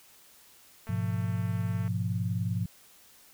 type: click train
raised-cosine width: 0.5 ms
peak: -33 dBFS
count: 226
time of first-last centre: 0.87-1.879 s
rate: 223 Hz
type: chord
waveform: sine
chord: F diminished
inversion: first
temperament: equal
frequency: 103.83 / 123.47 / 174.61 Hz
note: Ab2 / Cb3 / F3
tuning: 0 / 0 / 0 cents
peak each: -30 / -33 / -33 dBFS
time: 0.89-2.66 s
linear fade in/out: 5 ms
effects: white hiss -57 dBFS RMS until 3.33 s